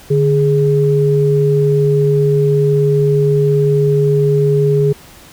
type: tone pair together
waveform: sine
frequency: 146.83 / 415.3 Hz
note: D3 / G#4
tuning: 0 / 0 cents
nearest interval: octave + tritone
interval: 1800 cents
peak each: -12 dBFS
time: 0.1-4.93 s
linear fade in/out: 10 ms
effects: pink hiss -40 dBFS RMS until 5.32 s